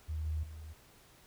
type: tone with level steps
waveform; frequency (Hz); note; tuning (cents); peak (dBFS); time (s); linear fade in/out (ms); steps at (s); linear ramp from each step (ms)
sine; 77.78; D#2; 0; -34 / -32 / -44; 0.08-0.74; 20; 0.26 / 0.43; 5
effects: pink hiss -61 dBFS RMS until 1.26 s